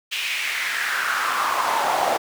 brown noise with high-pass filter sweep, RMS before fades -23 dBFS, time 0.11-2.18 s, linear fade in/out 20 ms, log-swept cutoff 2800 to 670 Hz, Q 3.6, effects none

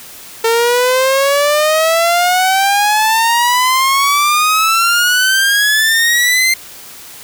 sawtooth exponential sweep, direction up, 451.4 to 2100 Hz, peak -6 dBFS, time 0.44-6.54 s, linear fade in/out 5 ms, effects white hiss -34 dBFS RMS until 7.23 s

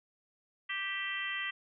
harmonic tone with a mistuned harmonic, 392 Hz, G4, in tune, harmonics 3 / 4 / 5 / 6 / 7 / 8, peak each -44 / -44 / -36 / -49 / -41 / -42 dBFS, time 0.69-1.51 s, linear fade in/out 10 ms, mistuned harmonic 7, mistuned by -34 cents, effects none

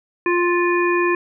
harmonic tone, 350.5 Hz, F4, 6 cents sharp, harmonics 1 / 3 / 5 / 7, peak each -17 / -22 / -24 / -25 dBFS, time 0.26-1.15 s, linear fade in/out 2 ms, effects none

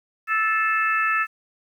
harmonic tone with a mistuned harmonic, 438.2 Hz, A4, 7 cents flat, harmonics 3 / 4 / 5 / 6, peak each -22 / -23 / -33 / -26 dBFS, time 0.27-1.27 s, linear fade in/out 50 ms, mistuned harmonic 5, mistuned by -34 cents, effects 9-bit

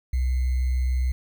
sine tone with sample-and-hold, 63.4 Hz, B1, 46 cents sharp, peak -20 dBFS, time 0.13-1.12 s, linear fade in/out 5 ms, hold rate 2100 Hz, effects none

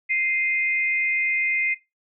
sine tone pair together, 2092 / 2488 Hz, C7 / D#7, -1 / -1 cents, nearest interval minor third, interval 300 cents, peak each -21 / -26 dBFS, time 0.09-1.75 s, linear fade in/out 20 ms, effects noise-tail reverb RT60 0.2 s tail -17 dB re dry

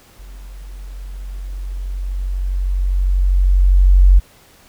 sine tone with level ramp, 46.25 Hz, F#1, in tune, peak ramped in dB -33 to -4 dBFS, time 0.18-4.2 s, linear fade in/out 20 ms, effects pink hiss -48 dBFS RMS until 4.68 s

